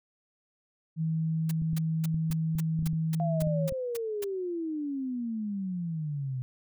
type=tone; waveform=sine; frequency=160.6 Hz; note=E3; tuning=45 cents flat; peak=-26 dBFS; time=0.96-3.71 s; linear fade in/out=50 ms
type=noise bursts; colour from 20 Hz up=white; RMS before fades=-39 dBFS; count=11; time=1.49-4.243 s; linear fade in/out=5 ms; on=23 ms; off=250 ms
type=clicks; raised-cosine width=5 ms; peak=-26 dBFS; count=12; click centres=1.619 / 1.732 / 2.144 / 2.304 / 2.553 / 2.791 / 2.826 / 2.866 / 2.932 / 3.421 / 3.471 / 3.723 s
type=exponential sweep; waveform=sine; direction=down; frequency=702 to 125.4 Hz; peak=-30 dBFS; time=3.2-6.42 s; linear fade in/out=0 ms
effects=none